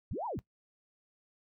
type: linear two-way sweep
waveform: sine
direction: up then down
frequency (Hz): 43.65 to 1000 to 44.46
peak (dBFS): -34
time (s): 0.11-0.39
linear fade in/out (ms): 0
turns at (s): 0.26
effects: noise-tail reverb RT60 0.1 s tail -17 dB re dry